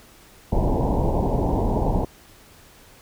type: low-pass noise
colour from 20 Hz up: pink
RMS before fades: -21 dBFS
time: 0.52-2.05 s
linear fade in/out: 5 ms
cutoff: 970 Hz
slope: 96 dB/octave
effects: pink hiss -50 dBFS RMS until 3.01 s